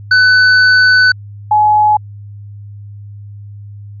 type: tone pair in turn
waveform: square / sine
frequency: 1500 / 846.2 Hz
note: F#6 / G#5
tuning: +23 / +32 cents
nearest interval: minor seventh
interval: 991 cents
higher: first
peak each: -6 dBFS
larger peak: neither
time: 0.11-1.12 / 1.51-1.97 s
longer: first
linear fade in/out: 5 ms
effects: added 102 Hz sine -28 dBFS peak until 4 s + resampled to 11025 Hz